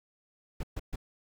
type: noise bursts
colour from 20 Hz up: brown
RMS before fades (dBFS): -34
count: 3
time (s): 0.6-0.959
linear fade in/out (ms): 5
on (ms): 33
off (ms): 130
effects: none